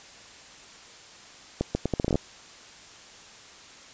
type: accelerating click train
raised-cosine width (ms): 2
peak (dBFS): -11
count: 11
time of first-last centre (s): 1.61-2.156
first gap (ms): 140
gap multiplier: 0.76
effects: white hiss -48 dBFS RMS until 3.93 s + resampled to 16000 Hz